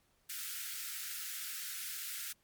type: high-pass noise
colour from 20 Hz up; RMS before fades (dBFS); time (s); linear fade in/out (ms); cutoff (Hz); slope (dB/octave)
white; -42; 0.29-2.33; 10; 1300; 96
effects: pink hiss -73 dBFS RMS until 2.43 s + MP3 96 kbps